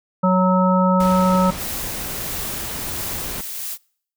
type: harmonic tone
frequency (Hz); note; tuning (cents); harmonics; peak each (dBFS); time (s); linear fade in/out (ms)
185; F#3; 0; 1 / 3 / 5 / 7; -15 / -20 / -22 / -21; 0.23-1.51; 10
type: noise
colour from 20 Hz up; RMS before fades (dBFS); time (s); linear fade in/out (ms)
pink; -31; 1-3.41; 2
type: noise with tremolo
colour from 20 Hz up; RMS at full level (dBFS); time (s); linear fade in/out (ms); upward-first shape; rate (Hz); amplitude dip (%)
blue; -28; 1.56-3.78; 50; sine; 1.5; 25
effects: noise-tail reverb RT60 0.6 s tail -26 dB re dry